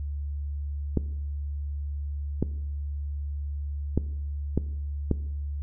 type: clicks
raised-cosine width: 3 ms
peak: -10 dBFS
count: 5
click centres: 0.973 / 2.426 / 3.976 / 4.576 / 5.113 s
effects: noise-tail reverb RT60 0.8 s tail -18 dB re dry + added 72 Hz sine -29 dBFS peak until 5.62 s